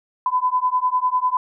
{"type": "beating tone pair", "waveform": "sine", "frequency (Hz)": [1002, 1012], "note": ["B5", "B5"], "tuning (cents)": [25, 42], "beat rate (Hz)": 10, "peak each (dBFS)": -20, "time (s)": [0.26, 1.37], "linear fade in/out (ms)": 2, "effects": []}